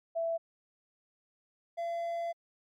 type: tone pair in turn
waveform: sine / triangle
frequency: 664 / 679.5 Hz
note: E5 / F5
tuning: +12 / -48 cents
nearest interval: unison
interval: 40 cents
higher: second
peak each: -29 / -30 dBFS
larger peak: first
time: 0.15-0.38 / 1.77-2.33 s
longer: second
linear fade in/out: 20 ms
effects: MP3 64 kbps